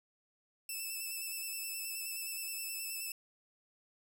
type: tone with vibrato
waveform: 5% pulse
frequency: 2637 Hz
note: E7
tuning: in tune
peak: -30 dBFS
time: 0.69-3.12 s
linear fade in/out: 2 ms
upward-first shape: square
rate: 9.5 Hz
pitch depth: 19 cents each way
effects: none